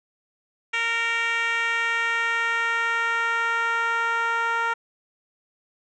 10% pulse tone with band-pass filter sweep, 461.9 Hz, A#4, 16 cents flat, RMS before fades -24 dBFS, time 0.73-4.74 s, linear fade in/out 10 ms, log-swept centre 2300 to 1200 Hz, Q 1.9, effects resampled to 22050 Hz

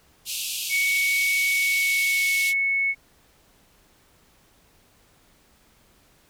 pink band-pass noise, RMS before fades -30 dBFS, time 0.25-2.54 s, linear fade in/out 50 ms, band 2500 to 15000 Hz, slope 96 dB/octave
sine tone with pitch glide, 2234 to 2205 Hz, C#7 to C#7, +13 to -10 cents, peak -20 dBFS, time 0.69-2.95 s, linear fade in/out 50 ms, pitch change -23 cents, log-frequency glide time 1.52-2.52 s
effects pink hiss -59 dBFS RMS until 6.29 s

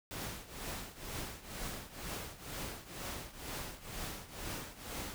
pink noise with tremolo, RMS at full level -40 dBFS, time 0.11-5.14 s, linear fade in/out 0 ms, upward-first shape triangle, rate 2.1 Hz, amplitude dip 85%, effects none

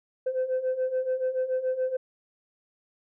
sine beating tone pair, 510 / 517 Hz, C5 / C5, -44 / -21 cents, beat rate 7 Hz, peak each -29 / -25 dBFS, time 0.26-1.97 s, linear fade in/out 10 ms, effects tanh soft clip ceiling -21 dBFS

